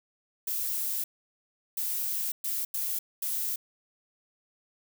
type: noise bursts at uneven times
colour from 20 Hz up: violet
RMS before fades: -31 dBFS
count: 5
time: 0.47-1.04 / 1.77-2.32 / 2.44-2.65 / 2.74-2.99 / 3.22-3.56 s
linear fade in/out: 5 ms
effects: none